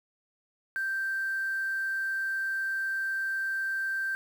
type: tone with quantisation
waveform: sine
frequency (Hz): 1568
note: G6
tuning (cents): 0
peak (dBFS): -28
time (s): 0.76-4.15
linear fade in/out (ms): 0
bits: 8
effects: none